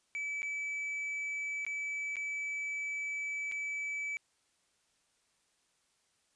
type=tone with dropouts; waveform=triangle; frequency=2300 Hz; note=D7; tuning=37 cents flat; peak=-33 dBFS; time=0.15-4.17 s; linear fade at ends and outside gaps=0 ms; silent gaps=0.42-0.43 / 1.65-1.665 / 2.157-2.167 / 3.515-3.521 s; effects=white hiss -74 dBFS RMS until 6.35 s + resampled to 22050 Hz